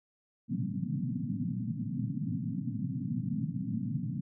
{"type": "band-pass noise", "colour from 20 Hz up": "pink", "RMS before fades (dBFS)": -34, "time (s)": [0.48, 4.21], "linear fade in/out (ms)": 20, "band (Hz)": [110, 270], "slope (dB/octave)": 96, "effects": []}